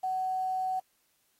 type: tone with quantisation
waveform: sine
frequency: 750 Hz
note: F#5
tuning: 23 cents sharp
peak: -28 dBFS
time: 0.03-0.8 s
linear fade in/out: 10 ms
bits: 9
effects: white hiss -72 dBFS RMS until 1.39 s + AAC 48 kbps